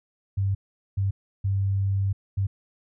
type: tone bursts at uneven times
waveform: sine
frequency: 98 Hz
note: G2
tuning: in tune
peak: -21 dBFS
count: 4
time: 0.37-0.55 / 0.97-1.11 / 1.44-2.13 / 2.37-2.47 s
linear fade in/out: 10 ms
effects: none